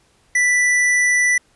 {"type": "tone", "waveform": "square", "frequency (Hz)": 1975.5, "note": "B6", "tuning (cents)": 0, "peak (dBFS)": -14, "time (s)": [0.35, 1.38], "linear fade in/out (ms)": 5, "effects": ["pink hiss -58 dBFS RMS until 1.55 s", "resampled to 24000 Hz"]}